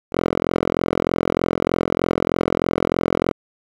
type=tone with band-pass filter; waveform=5% pulse; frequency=43.24 Hz; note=F1; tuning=16 cents flat; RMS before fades=-21 dBFS; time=0.12-3.33 s; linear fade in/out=10 ms; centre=560 Hz; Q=0.66; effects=8-bit